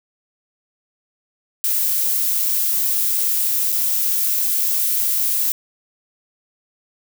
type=noise with dropouts; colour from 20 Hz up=violet; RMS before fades=-19 dBFS; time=1.64-5.52 s; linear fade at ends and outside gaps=0 ms; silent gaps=3.72-3.725 s; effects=none